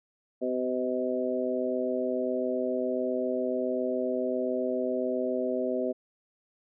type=harmonic tone with a mistuned harmonic; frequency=127.3 Hz; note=C3; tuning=47 cents flat; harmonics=2 / 3 / 4 / 5; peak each=-32 / -32 / -32 / -32 dBFS; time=0.41-5.93 s; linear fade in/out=20 ms; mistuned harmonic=5; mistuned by=-16 cents; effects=none